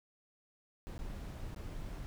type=noise with dropouts; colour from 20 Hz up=brown; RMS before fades=-43 dBFS; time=0.87-2.06 s; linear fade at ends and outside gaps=0 ms; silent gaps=0.98-0.99 / 1.547-1.562 s; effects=none